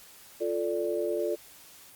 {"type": "chord", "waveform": "sine", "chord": "D minor", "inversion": "first", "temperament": "equal with one note detuned", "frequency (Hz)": [349.2, 440, 585.3], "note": ["F4", "A4", "D5"], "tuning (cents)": [0, 0, -6], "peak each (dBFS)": -31, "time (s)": [0.4, 1.36], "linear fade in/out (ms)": 20, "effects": ["white hiss -52 dBFS RMS until 1.95 s", "Opus 48 kbps"]}